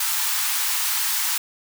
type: high-pass noise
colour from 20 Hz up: white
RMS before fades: -23 dBFS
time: 0-1.38 s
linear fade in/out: 5 ms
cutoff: 810 Hz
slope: 96 dB/octave
effects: none